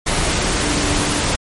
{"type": "tone in noise", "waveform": "sine", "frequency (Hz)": 293.7, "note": "D4", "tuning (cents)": 0, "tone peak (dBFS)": -24, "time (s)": [0.63, 1.2], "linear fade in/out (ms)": 10, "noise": "pink", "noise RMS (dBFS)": -18, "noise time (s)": [0.06, 1.36], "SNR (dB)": -9, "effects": ["MP3 48 kbps"]}